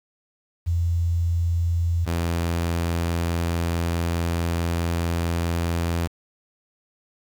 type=tone pair in turn; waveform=sine / sawtooth; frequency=85.2 / 84.66 Hz; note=F2 / E2; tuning=-42 / +47 cents; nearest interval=unison; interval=11 cents; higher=first; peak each=-19 / -18 dBFS; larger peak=second; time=0.66-2.06 / 2.06-6.08 s; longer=second; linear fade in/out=20 ms; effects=8-bit